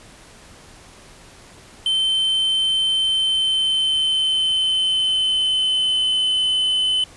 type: tone with pitch glide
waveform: triangle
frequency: 3090 to 3033 Hz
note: G7 to F#7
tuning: -26 to +42 cents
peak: -15 dBFS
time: 1.86-7.04 s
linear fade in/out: 2 ms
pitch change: -32 cents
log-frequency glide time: 3.08-6.46 s
effects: pink hiss -45 dBFS RMS until 7.16 s + resampled to 24000 Hz